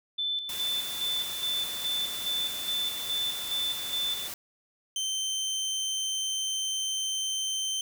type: tone with tremolo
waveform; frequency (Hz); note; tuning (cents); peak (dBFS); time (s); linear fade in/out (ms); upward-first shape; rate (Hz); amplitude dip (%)
sine; 3522; A7; +1; -27; 0.18-4.28; 10; square; 2.4; 55
type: noise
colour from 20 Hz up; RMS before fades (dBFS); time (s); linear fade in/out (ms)
white; -38; 0.49-4.34; 2
type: tone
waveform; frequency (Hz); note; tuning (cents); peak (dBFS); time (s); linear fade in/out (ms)
25% pulse; 3106; G7; -17; -25; 4.96-7.81; 2
effects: none